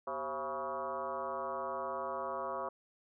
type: tone with frequency modulation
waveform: sine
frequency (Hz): 827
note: G#5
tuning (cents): -8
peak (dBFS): -35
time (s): 0.07-2.69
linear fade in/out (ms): 5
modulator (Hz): 147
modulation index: 2.8
effects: none